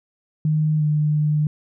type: tone with pitch glide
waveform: sine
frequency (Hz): 154.2 to 150.85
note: D#3 to D3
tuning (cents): -15 to +47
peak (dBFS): -16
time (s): 0.45-1.47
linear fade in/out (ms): 2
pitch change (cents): -38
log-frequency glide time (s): 0.78-0.83
effects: none